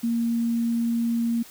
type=tone; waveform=sine; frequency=232.7 Hz; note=A#3; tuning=3 cents flat; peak=-21 dBFS; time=0.03-1.43 s; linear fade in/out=10 ms; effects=white hiss -47 dBFS RMS until 1.5 s